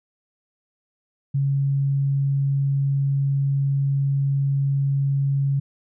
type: tone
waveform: sine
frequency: 138.59 Hz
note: C#3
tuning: in tune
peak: -18 dBFS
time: 1.34-5.6 s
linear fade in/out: 10 ms
effects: none